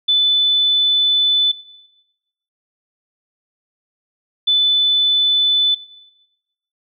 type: tone pair in turn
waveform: sine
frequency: 3500 / 3500 Hz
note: A7 / A7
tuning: -10 / -10 cents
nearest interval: unison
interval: 0 cents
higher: neither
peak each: -11 dBFS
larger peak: neither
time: 0.08-1.52 / 4.47-5.75 s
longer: first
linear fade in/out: 10 ms
effects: noise-tail reverb RT60 1.0 s tail -18 dB re dry